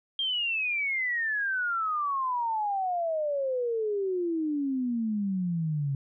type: exponential sweep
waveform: sine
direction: down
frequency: 3223 to 135.8 Hz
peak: -26 dBFS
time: 0.19-5.95 s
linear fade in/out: 2 ms
effects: none